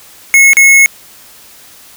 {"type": "tone with dropouts", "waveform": "square", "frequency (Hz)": 2181, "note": "C#7", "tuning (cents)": -29, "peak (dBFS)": -3, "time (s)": [0.34, 0.86], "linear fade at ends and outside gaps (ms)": 0, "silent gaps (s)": [0.533, 0.569], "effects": ["white hiss -38 dBFS RMS until 1.96 s"]}